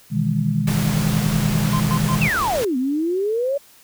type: chord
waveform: sine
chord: E major seventh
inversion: second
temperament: just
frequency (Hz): 123.61 / 154.51 / 164.81 / 206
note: B2 / D#3 / E3 / G#3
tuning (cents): +2 / -12 / 0 / -14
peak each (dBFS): -24 / -21 / -25 / -22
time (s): 0.1-2.31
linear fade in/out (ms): 50
type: noise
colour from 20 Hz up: pink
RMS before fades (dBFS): -27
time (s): 0.67-2.65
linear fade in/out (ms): 5
type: tone bursts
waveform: triangle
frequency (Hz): 1039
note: C6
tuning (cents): -12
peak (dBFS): -21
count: 3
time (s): 1.73-2.154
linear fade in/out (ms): 0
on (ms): 68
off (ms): 110
type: exponential two-way sweep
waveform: sine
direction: down then up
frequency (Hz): 2819 to 246.9 to 577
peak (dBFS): -18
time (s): 2.21-3.58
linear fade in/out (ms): 10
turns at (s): 2.77
effects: white hiss -50 dBFS RMS until 3.83 s